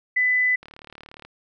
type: tone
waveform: sine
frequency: 2000 Hz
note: B6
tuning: 21 cents sharp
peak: -17 dBFS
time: 0.16-0.56 s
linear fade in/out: 10 ms
type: click train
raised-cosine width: 0.3 ms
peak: -26 dBFS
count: 24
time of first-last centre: 0.63-1.25 s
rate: 37.1 Hz
effects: none